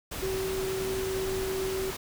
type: tone in noise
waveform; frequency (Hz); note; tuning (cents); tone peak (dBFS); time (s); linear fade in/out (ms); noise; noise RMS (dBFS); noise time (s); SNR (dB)
sine; 380.8; F#4; +50; -29; 0.22-1.91; 10; pink; -36; 0.11-1.97; +4
effects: none